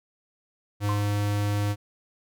square tone, 102.8 Hz, G#2, 17 cents flat, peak -24 dBFS, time 0.8-1.76 s, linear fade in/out 50 ms
sine tone with exponential decay, 1046.5 Hz, C6, in tune, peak -26 dBFS, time 0.89-1.14 s, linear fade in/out 0 ms, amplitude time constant 54 ms
effects none

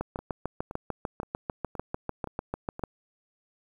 two click trains, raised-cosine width 1 ms, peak -16 / -24 dBFS, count 20 / 6, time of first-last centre 0.01-2.837 / 0.19-2.794 s, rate 6.72 / 1.92 Hz, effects 9-bit

